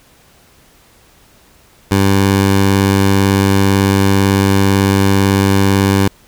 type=tone; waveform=15% pulse; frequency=98 Hz; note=G2; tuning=in tune; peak=-3 dBFS; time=1.91-6.08 s; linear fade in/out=5 ms; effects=pink hiss -48 dBFS RMS until 6.27 s